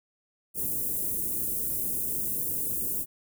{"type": "band-stop noise", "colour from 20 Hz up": "white", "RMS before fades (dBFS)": -30, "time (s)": [0.54, 3.06], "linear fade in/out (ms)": 50, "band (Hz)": [430, 9700], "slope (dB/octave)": 24, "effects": []}